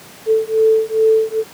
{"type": "beating tone pair", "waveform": "sine", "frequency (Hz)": [440, 442.4], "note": ["A4", "A4"], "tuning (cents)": [0, 9], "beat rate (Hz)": 2.4, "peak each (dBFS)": -14, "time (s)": [0.26, 1.44], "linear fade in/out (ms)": 50, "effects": ["pink hiss -39 dBFS RMS until 1.53 s", "high-pass 150 Hz 12 dB/octave"]}